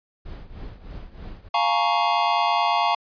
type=noise with tremolo; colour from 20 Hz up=brown; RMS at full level=-34 dBFS; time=0.25-1.49 s; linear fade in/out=10 ms; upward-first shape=triangle; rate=3.2 Hz; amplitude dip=80%
type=chord; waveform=square; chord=Bb minor seventh; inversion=second; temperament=equal with one note detuned; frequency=698.5 / 843.2 / 932.3 / 1108.7 Hz; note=F5 / Ab5 / Bb5 / Db6; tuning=0 / +26 / 0 / 0 cents; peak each=-25 dBFS; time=1.54-2.95 s; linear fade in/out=5 ms
effects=resampled to 11025 Hz